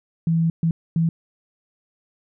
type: tone bursts at uneven times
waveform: sine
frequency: 164.7 Hz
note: E3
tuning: 1 cent flat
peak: -16 dBFS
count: 3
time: 0.27-0.5 / 0.63-0.71 / 0.96-1.09 s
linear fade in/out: 2 ms
effects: none